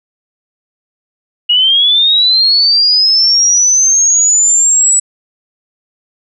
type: linear sweep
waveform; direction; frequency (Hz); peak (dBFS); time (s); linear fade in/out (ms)
sine; up; 2872 to 7902; -6; 1.49-5; 10
effects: none